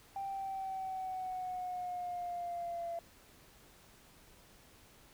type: exponential sweep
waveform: sine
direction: down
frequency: 789 to 678 Hz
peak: -36 dBFS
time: 0.16-2.99 s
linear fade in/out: 2 ms
effects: tanh soft clip ceiling -32 dBFS + pink hiss -61 dBFS RMS until 5.13 s